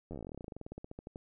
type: slowing click train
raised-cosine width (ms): 2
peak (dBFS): -30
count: 29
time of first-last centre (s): 0.11-1.159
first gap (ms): 11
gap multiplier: 1.08
effects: none